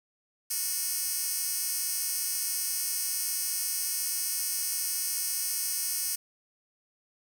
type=tone with high-pass filter; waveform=10% pulse; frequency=365.4 Hz; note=F#4; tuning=22 cents flat; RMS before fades=-31 dBFS; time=0.5-6.16 s; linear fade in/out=10 ms; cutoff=8100 Hz; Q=1.2; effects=none